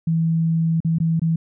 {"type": "tone with dropouts", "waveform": "sine", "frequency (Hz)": 163.6, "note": "E3", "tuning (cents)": -13, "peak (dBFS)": -16, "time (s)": [0.07, 1.36], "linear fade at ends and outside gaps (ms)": 5, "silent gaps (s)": [[0.804, 0.847], [0.985, 1.001], [1.196, 1.217]], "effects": []}